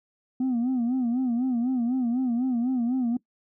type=tone with vibrato; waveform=sine; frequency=246.9 Hz; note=B3; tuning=in tune; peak=-20 dBFS; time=0.4-3.17 s; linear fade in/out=5 ms; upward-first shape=sine; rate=4 Hz; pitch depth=110 cents each way; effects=noise-tail reverb RT60 0.1 s tail -20 dB re dry + tanh soft clip ceiling -21 dBFS